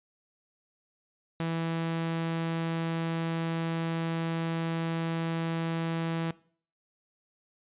sawtooth tone, 164.81 Hz, E3, in tune, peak -25 dBFS, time 1.4-6.31 s, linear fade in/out 0 ms, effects noise-tail reverb RT60 0.5 s tail -21 dB re dry + resampled to 8000 Hz

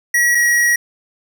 square tone pair in turn, 1919 / 1908.2 Hz, A#6 / A#6, +50 / +40 cents, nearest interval unison, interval 10 cents, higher first, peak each -12 dBFS, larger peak neither, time 0.14-0.35 / 0.35-0.76 s, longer second, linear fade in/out 5 ms, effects none

